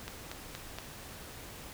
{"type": "click train", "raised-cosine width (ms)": 0.2, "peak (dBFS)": -22, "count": 4, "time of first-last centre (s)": [0.08, 0.786], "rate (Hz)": 4.25, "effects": ["pink hiss -47 dBFS RMS until 1.73 s"]}